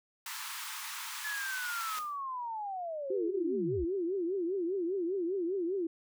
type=high-pass noise; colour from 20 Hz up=pink; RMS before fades=-41 dBFS; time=0.26-1.99 s; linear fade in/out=2 ms; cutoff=890 Hz; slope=96 dB/octave
type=linear sweep; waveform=sine; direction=down; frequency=1726 to 46.25 Hz; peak=-35 dBFS; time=1.24-3.85 s; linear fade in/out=10 ms
type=noise with exponential decay; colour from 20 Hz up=white; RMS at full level=-44 dBFS; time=1.97-2.23 s; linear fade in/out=1 ms; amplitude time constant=55 ms
type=tone with vibrato; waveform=sine; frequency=363.5 Hz; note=F#4; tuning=31 cents flat; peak=-30 dBFS; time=3.1-5.87 s; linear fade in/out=5 ms; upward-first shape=triangle; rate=5 Hz; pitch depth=200 cents each way
effects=none